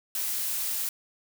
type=noise; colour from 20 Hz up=blue; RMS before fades=-30 dBFS; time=0.15-0.89 s; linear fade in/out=2 ms; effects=none